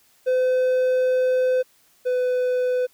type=tone pair in turn; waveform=triangle; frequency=510 / 501.5 Hz; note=C5 / B4; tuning=-44 / +26 cents; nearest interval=unison; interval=30 cents; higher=first; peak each=-15 / -17 dBFS; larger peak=first; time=0.26-1.63 / 2.05-2.87 s; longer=first; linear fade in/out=20 ms; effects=white hiss -59 dBFS RMS until 2.93 s